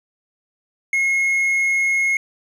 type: tone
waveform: triangle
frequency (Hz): 2163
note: C#7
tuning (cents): -43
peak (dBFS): -14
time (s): 0.93-2.17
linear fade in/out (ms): 2
effects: resampled to 32000 Hz + 9-bit